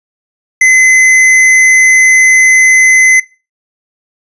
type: tone with tanh clipping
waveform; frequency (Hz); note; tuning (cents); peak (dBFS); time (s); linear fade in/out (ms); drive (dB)
sine; 2042; C7; -43; -4; 0.61-3.2; 5; 13
effects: noise-tail reverb RT60 0.3 s tail -21 dB re dry + resampled to 24000 Hz